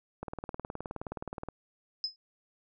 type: click train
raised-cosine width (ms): 1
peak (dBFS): -23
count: 25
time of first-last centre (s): 0.23-1.487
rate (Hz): 19.1
type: tone with exponential decay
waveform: sine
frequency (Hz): 5100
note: D#8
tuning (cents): +42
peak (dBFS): -26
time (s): 2.04-2.16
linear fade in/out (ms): 1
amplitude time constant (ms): 25
effects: none